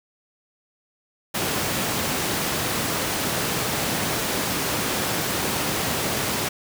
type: high-pass noise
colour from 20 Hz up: pink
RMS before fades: -25 dBFS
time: 1.34-6.49 s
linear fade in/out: 10 ms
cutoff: 120 Hz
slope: 12 dB/octave
effects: none